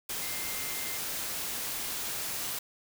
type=tone in noise; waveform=sine; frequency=2093 Hz; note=C7; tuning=in tune; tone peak=-43 dBFS; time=0.22-0.98 s; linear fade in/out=5 ms; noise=white; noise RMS=-35 dBFS; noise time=0.09-2.59 s; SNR=-11 dB; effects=none